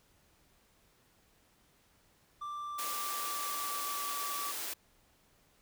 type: tone with pitch glide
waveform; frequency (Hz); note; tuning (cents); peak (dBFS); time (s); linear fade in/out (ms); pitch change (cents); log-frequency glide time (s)
triangle; 1178 to 1151.8; D6 to D6; +5 to -34; -36; 2.41-4.52; 10; -39; 2.67-4.14
type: high-pass noise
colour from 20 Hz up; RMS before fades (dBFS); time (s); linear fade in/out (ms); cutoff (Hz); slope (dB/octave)
white; -39; 2.78-4.74; 10; 280; 24
effects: pink hiss -68 dBFS RMS until 5.61 s